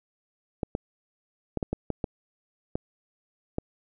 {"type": "clicks", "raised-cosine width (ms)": 2, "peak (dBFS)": -14, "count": 9, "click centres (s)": [0.632, 0.751, 1.573, 1.628, 1.73, 1.903, 2.042, 2.755, 3.584], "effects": []}